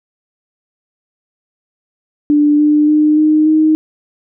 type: tone with pitch steps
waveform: sine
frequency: 295 / 299.1 / 303.3 / 307.5 / 311.8 Hz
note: D4 / D4 / D#4 / D#4 / D#4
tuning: +8 / +32 / -44 / -20 / +4 cents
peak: -7 dBFS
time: 2.3-3.75 s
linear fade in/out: 0 ms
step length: 290 ms
effects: none